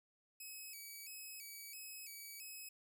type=tone with vibrato; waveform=5% pulse; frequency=2417 Hz; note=D7; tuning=49 cents sharp; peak=-40 dBFS; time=0.4-2.69 s; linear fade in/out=5 ms; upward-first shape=square; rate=1.5 Hz; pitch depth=99 cents each way; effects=none